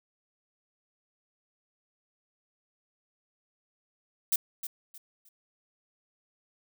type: noise with echo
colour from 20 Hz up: violet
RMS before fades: -25 dBFS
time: 4.32-4.36 s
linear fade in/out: 5 ms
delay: 310 ms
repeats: 3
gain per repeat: -11 dB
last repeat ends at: 5.29 s
effects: none